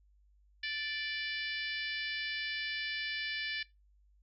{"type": "harmonic tone with a mistuned harmonic", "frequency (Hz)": 585, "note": "D5", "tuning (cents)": -7, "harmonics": [3, 4, 5, 6, 7, 8, 9], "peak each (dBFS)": [-39, -41, -43, -45, -46, -47, -48], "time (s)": [0.63, 3.63], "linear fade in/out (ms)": 5, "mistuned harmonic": 5, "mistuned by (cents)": 17, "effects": ["noise-tail reverb RT60 0.2 s tail -20 dB re dry", "added 50 Hz sine -63 dBFS peak until 4.22 s"]}